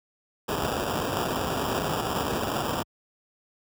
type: noise with sample-and-hold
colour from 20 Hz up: white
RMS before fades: -28 dBFS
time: 0.48-2.83 s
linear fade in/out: 10 ms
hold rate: 2100 Hz
effects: high-pass 60 Hz 12 dB/octave